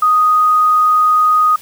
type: tone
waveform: sine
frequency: 1244.5 Hz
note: D#6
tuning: in tune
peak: -8 dBFS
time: 0.02-1.56 s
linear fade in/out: 5 ms
effects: white hiss -39 dBFS RMS until 1.61 s